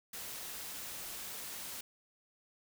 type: noise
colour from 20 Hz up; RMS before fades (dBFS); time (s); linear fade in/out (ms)
white; -44; 0.13-1.81; 5
effects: none